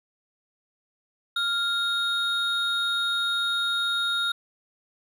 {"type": "tone pair together", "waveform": "triangle", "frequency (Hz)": [1396.9, 3733], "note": ["F6", "A#7"], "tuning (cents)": [0, 2], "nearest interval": "octave + perfect fourth", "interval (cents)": 1702, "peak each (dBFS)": [-25, -24], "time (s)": [1.36, 4.32], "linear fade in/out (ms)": 5, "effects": []}